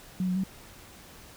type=tone with pitch steps; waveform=sine; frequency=184.7 / 182.5 / 190.4 Hz; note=F#3 / F#3 / F#3; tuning=-3 / -24 / +50 cents; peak=-25 dBFS; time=0.2-0.437 s; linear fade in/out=2 ms; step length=79 ms; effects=pink hiss -50 dBFS RMS until 1.36 s